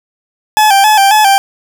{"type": "tone with vibrato", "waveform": "40% pulse", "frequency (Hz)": 821, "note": "G#5", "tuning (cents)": -20, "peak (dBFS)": -4, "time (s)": [0.57, 1.38], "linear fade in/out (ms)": 0, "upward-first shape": "square", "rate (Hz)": 3.7, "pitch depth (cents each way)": 73, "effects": []}